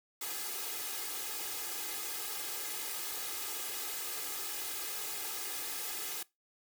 white noise with comb filter, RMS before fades -39 dBFS, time 0.21-6.23 s, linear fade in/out 5 ms, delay 2.4 ms, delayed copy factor +0.9, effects noise-tail reverb RT60 0.2 s tail -21 dB re dry + high-pass 200 Hz 12 dB/octave

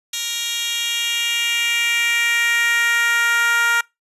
10% pulse tone with high-pass filter sweep, 468.9 Hz, A#4, 10 cents sharp, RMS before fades -19 dBFS, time 0.13-3.81 s, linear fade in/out 5 ms, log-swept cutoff 4100 to 1300 Hz, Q 2.6, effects noise-tail reverb RT60 0.2 s tail -25 dB re dry + resampled to 32000 Hz

